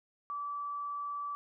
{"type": "tone", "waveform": "sine", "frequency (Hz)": 1156, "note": "D6", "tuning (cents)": -28, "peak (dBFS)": -35, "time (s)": [0.3, 1.35], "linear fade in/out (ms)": 0, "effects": []}